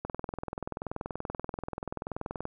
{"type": "click train", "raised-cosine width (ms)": 1, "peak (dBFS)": -20, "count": 51, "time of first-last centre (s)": [0.05, 2.454], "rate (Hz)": 20.8, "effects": []}